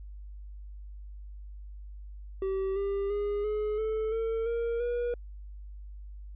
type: tone with pitch steps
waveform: triangle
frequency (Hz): 385.1 / 397.5 / 410.4 / 423.6 / 437.3 / 451.4 / 466 / 481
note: G4 / G4 / G#4 / G#4 / A4 / A4 / A#4 / B4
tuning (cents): -31 / +24 / -21 / +34 / -11 / +44 / -1 / -46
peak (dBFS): -26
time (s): 2.42-5.14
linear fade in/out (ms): 2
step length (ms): 340
effects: added 50 Hz sine -41 dBFS peak until 6.35 s + resampled to 8000 Hz